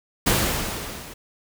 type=noise with level ramp; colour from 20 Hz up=pink; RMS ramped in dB=-18 to -40 dBFS; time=0.26-1.14 s; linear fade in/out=10 ms; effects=none